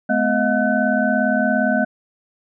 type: tone cluster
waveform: sine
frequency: 213.1 / 250.4 / 628 / 713 / 1509 Hz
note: G#3 / B3 / D#5 / F5 / F#6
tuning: +45 / +24 / +16 / +36 / +34 cents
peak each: -21 / -21 / -21 / -24 / -22 dBFS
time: 0.09-1.85 s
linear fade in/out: 10 ms
effects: none